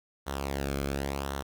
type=tone with flanger; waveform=sawtooth; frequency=69.3 Hz; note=C#2; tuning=in tune; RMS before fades=-33 dBFS; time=0.26-1.43 s; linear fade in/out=20 ms; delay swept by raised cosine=0.41 to 1.09 ms; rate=0.92 Hz; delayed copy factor=-0.65; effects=10-bit